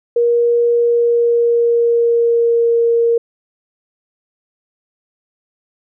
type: tone with pitch glide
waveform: sine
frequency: 473.6 to 466 Hz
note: A#4 to A#4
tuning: +27 to -1 cents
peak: -10 dBFS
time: 0.16-3.18 s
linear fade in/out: 5 ms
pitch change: -28 cents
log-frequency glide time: 0.66-2.77 s
effects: none